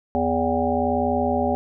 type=harmonic tone with a mistuned harmonic; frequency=82.1 Hz; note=E2; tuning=6 cents flat; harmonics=1 / 3 / 5 / 7 / 9 / 10; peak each=-30 / -24 / -27 / -25 / -26 / -27 dBFS; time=0.15-1.55 s; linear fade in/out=0 ms; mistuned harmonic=10; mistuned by=-45 cents; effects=none